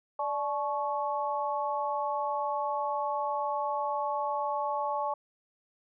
sine tone cluster, 587 / 859 / 1107 Hz, D5 / A5 / C#6, -1 / -42 / -3 cents, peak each -34 / -31 / -34 dBFS, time 0.19-5.14 s, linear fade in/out 5 ms, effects none

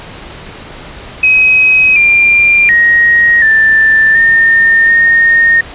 sine tone with pitch steps, 2535 / 2387 / 1880 / 1773 / 1821 / 1844 Hz, D#7 / D7 / A#6 / A6 / A#6 / A#6, +32 / +28 / +14 / +13 / -41 / -19 cents, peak -4 dBFS, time 1.23-5.61 s, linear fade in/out 5 ms, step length 730 ms, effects pink hiss -29 dBFS RMS until 5.74 s + resampled to 8000 Hz

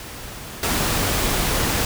pink noise with level steps, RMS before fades -35 / -21 dBFS, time 0-1.85 s, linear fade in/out 2 ms, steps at 0.63 s, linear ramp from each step 2 ms, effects none

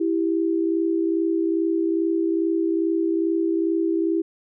sine tone pair together, 329.6 / 392 Hz, E4 / G4, 0 / 0 cents, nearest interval minor third, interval 300 cents, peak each -20 / -25 dBFS, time 0-4.22 s, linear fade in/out 10 ms, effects none

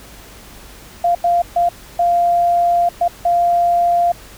sine tone bursts at uneven times, 695 Hz, F5, 9 cents flat, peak -11 dBFS, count 6, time 1.04-1.15 / 1.24-1.42 / 1.56-1.69 / 1.99-2.89 / 3.01-3.08 / 3.25-4.12 s, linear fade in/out 5 ms, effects added 50 Hz sine -44 dBFS peak until 4.37 s + pink hiss -40 dBFS RMS until 4.37 s

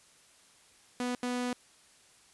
sawtooth tone bursts at uneven times, 246.9 Hz, B3, in tune, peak -27 dBFS, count 2, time 1-1.15 / 1.23-1.53 s, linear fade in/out 2 ms, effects white hiss -61 dBFS RMS until 2.33 s + resampled to 24000 Hz

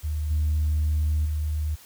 sine tone with level steps, 76.3 Hz, D#2, 33 cents flat, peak -24 / -19 / -23 dBFS, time 0.03-1.76 s, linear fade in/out 20 ms, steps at 0.3 / 1.25 s, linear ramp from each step 10 ms, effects tanh soft clip ceiling -17 dBFS + white hiss -50 dBFS RMS until 1.85 s

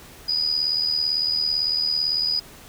sine tone with amplitude modulation, 4940 Hz, D#8, 13 cents flat, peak -17 dBFS, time 0.28-2.4 s, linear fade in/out 10 ms, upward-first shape sine, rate 77.9 Hz, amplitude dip 65%, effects pink hiss -45 dBFS RMS until 2.68 s

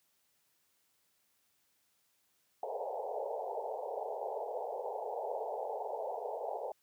pink band-pass noise, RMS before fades -39 dBFS, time 2.63-6.72 s, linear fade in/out 2 ms, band 420 to 900 Hz, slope 96 dB/octave, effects white hiss -75 dBFS RMS until 6.82 s + high-pass 60 Hz 12 dB/octave

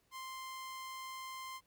sawtooth tone, 1046.5 Hz, C6, in tune, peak -40 dBFS, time 0.11-1.61 s, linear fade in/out 50 ms, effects pink hiss -75 dBFS RMS until 1.66 s

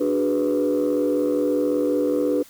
sine chord, G# half-diminished seventh, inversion second, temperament equal, 293.7 / 370 / 415.3 / 493.9 Hz, D4 / F#4 / G#4 / B4, 0 / 0 / 0 / 0 cents, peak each -21 / -26 / -26 / -21 dBFS, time 0-2.43 s, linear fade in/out 10 ms, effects tanh soft clip ceiling -13 dBFS + white hiss -49 dBFS RMS until 2.49 s

